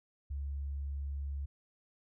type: tone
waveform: sine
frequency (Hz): 70.1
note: C#2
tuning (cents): +20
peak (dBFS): -35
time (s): 0.3-1.46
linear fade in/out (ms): 10
effects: none